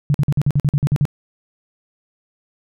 sine tone bursts, 144 Hz, D3, 34 cents flat, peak -12 dBFS, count 11, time 0.1-1.053 s, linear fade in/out 0 ms, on 43 ms, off 48 ms, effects none

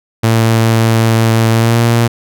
sawtooth tone with pitch glide, 113.2 to 116.92 Hz, A2 to A#2, +50 to +6 cents, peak -4 dBFS, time 0.23-2.08 s, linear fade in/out 10 ms, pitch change +56 cents, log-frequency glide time 1.53-1.78 s, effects none

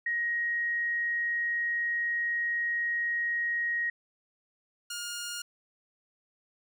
sine / 10% pulse tone pair in turn, 1884 / 1419.6 Hz, A#6 / F6, +18 / +28 cents, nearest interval perfect fourth, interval 490 cents, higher first, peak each -27 dBFS, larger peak neither, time 0.06-3.9 / 4.9-5.42 s, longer first, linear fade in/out 5 ms, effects none

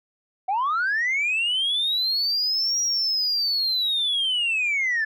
sine linear two-way sweep, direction up then down, 729 to 5730 to 1716 Hz, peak -19 dBFS, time 0.48-5.05 s, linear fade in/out 10 ms, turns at 2.81 s, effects tanh soft clip ceiling -18 dBFS

